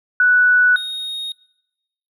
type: tone pair in turn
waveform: sine / triangle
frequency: 1480 / 3729 Hz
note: F#6 / A#7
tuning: 0 / 0 cents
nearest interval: octave + major third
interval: 1600 cents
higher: second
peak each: -10 / -22 dBFS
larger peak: first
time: 0.2-0.76 / 0.76-1.32 s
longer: neither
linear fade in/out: 2 ms
effects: noise-tail reverb RT60 1.0 s tail -24 dB re dry